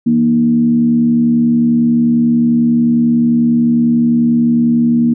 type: tone with frequency modulation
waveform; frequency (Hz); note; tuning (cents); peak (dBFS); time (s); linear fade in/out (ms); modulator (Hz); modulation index
sine; 236.3; A#3; +24; -8; 0.06-5.14; 10; 71.2; 0.51
effects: none